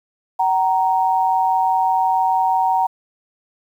sine tone pair together, 758.3 / 932.3 Hz, F#5 / A#5, +42 / 0 cents, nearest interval major third, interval 358 cents, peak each -17 dBFS, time 0.39-2.87 s, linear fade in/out 10 ms, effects 8-bit

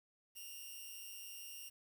5% pulse tone with amplitude modulation, 2809 Hz, F7, 9 cents sharp, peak -36 dBFS, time 0.35-1.7 s, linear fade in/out 20 ms, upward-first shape sine, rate 199 Hz, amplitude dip 65%, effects 11-bit

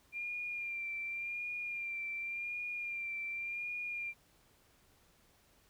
sine tone with vibrato, 2389 Hz, D7, 29 cents sharp, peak -37 dBFS, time 0.12-4.14 s, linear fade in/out 50 ms, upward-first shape sine, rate 0.89 Hz, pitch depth 33 cents each way, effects pink hiss -68 dBFS RMS until 5.69 s

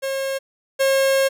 45% pulse tone pair in turn, 540 / 540 Hz, C#5 / C#5, -45 / -45 cents, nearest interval unison, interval 0 cents, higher neither, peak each -22 / -15 dBFS, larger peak second, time 0.02-0.39 / 0.79-1.29 s, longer second, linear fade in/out 20 ms, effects none

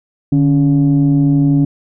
sine tone pair together, 148.2 / 279.8 Hz, D3 / C#4, +16 / +16 cents, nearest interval major seventh, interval 1100 cents, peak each -10 dBFS, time 0.32-1.65 s, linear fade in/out 5 ms, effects tanh soft clip ceiling -4 dBFS

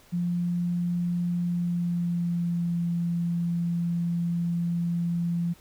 sine tone with pitch glide, 174.6 to 171.2 Hz, F3 to F3, 0 to -34 cents, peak -24 dBFS, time 0.12-5.54 s, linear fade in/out 20 ms, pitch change -34 cents, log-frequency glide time 1.4-2.81 s, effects pink hiss -56 dBFS RMS until 5.6 s

